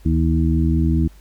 harmonic tone with a mistuned harmonic, 80.1 Hz, E2, 49 cents flat, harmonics 1 / 2 / 3 / 4, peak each -17 / -20 / -22 / -23 dBFS, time 0.05-1.08 s, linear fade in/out 10 ms, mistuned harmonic 1, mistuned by -110 cents, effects added 50 Hz sine -43 dBFS peak until 1.2 s + pink hiss -54 dBFS RMS until 1.2 s

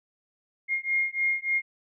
sine beating tone pair, 2132 / 2135.4 Hz, C7 / C7, +32 / +35 cents, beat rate 3.4 Hz, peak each -27 dBFS, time 0.68-1.62 s, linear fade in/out 50 ms, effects none

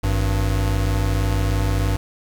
square tone pair together, 51.7 / 98 Hz, G#1 / G2, -7 / 0 cents, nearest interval major seventh, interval 1107 cents, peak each -21 dBFS, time 0.03-1.97 s, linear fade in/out 10 ms, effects 8-bit

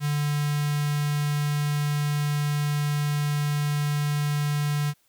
square tone with notch filter, 146.6 Hz, D3, 3 cents flat, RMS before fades -25 dBFS, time 0-4.94 s, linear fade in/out 50 ms, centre 510 Hz, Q 0.68, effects white hiss -66 dBFS RMS until 5.08 s

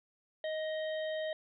harmonic tone, 626 Hz, D#5, 10 cents sharp, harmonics 1 / 3 / 5 / 6, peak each -34 / -44 / -48 / -50 dBFS, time 0.44-1.33 s, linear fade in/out 2 ms, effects none

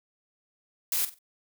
blue noise with echo, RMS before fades -27 dBFS, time 0.92-1.05 s, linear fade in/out 2 ms, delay 46 ms, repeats 3, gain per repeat -12 dB, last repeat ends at 1.188 s, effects none

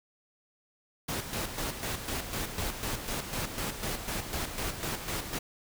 pink noise with tremolo, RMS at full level -33 dBFS, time 1.08-5.39 s, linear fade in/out 10 ms, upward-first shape square, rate 4 Hz, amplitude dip 55%, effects none

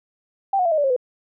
sine tone with pitch steps, 784 / 727.3 / 674.7 / 625.9 / 580.6 / 538.6 / 499.6 Hz, G5 / F#5 / E5 / D#5 / D5 / C#5 / B4, 0 / -30 / +40 / +10 / -20 / -50 / +20 cents, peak -16 dBFS, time 0.53-0.964 s, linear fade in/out 5 ms, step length 62 ms, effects none

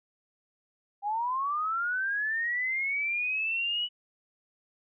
sine linear sweep, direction up, 793 to 2960 Hz, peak -27 dBFS, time 1.02-3.89 s, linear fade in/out 50 ms, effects none

